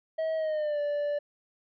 triangle tone with pitch glide, 640 to 583.5 Hz, D#5 to D5, +49 to -11 cents, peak -25 dBFS, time 0.18-1.19 s, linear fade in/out 10 ms, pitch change -160 cents, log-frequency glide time 0.36-0.8 s, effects resampled to 11025 Hz

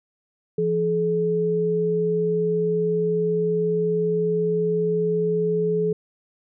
sine tone pair together, 170 / 427.3 Hz, F3 / G#4, -46 / +49 cents, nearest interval octave + major third, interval 1595 cents, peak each -25 / -20 dBFS, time 0.58-5.93 s, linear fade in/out 5 ms, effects none

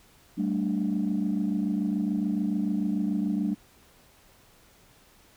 sine chord, G suspended second, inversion none, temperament equal with one note detuned, 193.08 / 220 / 293.7 Hz, G3 / A3 / D4, -26 / 0 / 0 cents, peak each -27 / -28 / -29 dBFS, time 0.37-3.55 s, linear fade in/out 20 ms, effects tanh soft clip ceiling -18 dBFS + pink hiss -58 dBFS RMS until 5.36 s

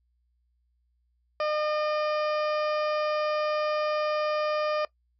harmonic tone, 607 Hz, D#5, 43 cents flat, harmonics 1 / 2 / 3 / 4 / 5 / 6 / 7 / 8 / 9, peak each -26 / -31 / -40 / -39 / -45 / -51 / -53 / -43 / -52 dBFS, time 1.4-4.85 s, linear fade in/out 2 ms, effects noise-tail reverb RT60 0.1 s tail -20 dB re dry + added 60 Hz sine -68 dBFS peak until 5.19 s

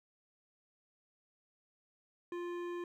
sine tone with hard clipping, 349.2 Hz, F4, in tune, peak -40 dBFS, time 2.32-2.84 s, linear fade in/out 2 ms, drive 13 dB, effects none

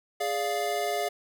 square chord, D diminished, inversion second, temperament equal with one note detuned, 415.3 / 584.6 / 698.5 Hz, Ab4 / D5 / F5, 0 / -8 / 0 cents, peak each -33 / -34 / -30 dBFS, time 0.2-1.09 s, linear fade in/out 10 ms, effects none

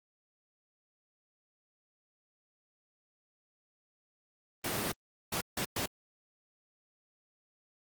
pink noise bursts at uneven times, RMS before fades -33 dBFS, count 4, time 4.64-4.92 / 5.32-5.41 / 5.57-5.65 / 5.76-5.86 s, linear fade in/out 5 ms, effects high-pass 100 Hz 12 dB/octave + Opus 24 kbps

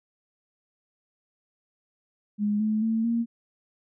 sine tone with pitch steps, 207.7 / 215.6 / 223.9 / 232.5 Hz, G#3 / A3 / A3 / A#3, 0 / -35 / +30 / -4 cents, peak -22 dBFS, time 2.38-3.26 s, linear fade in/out 50 ms, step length 220 ms, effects none

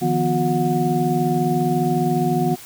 sine tone cluster, 151.5 / 171.4 / 246 / 361.5 / 727 Hz, D#3 / F3 / B3 / F#4 / F#5, -46 / -32 / -7 / -40 / -31 cents, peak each -23 dBFS, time 0.01-2.56 s, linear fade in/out 20 ms, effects white hiss -40 dBFS RMS until 2.65 s

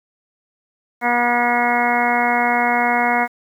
harmonic tone, 240.9 Hz, B3, 43 cents flat, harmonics 1 / 2 / 3 / 4 / 5 / 6 / 7 / 8 / 9, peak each -24 / -27 / -19 / -22 / -28 / -25 / -28 / -25 / -22 dBFS, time 1.01-3.28 s, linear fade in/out 50 ms, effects 8-bit

